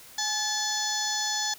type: harmonic tone with a mistuned harmonic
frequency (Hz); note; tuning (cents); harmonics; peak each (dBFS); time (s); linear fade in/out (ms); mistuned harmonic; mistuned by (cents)
866; A5; -28; 1 / 2 / 4 / 5 / 6 / 7 / 8; -34 / -34 / -34 / -34 / -34 / -34 / -34; 0.18-1.54; 5; 1; -50
effects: white hiss -49 dBFS RMS until 1.58 s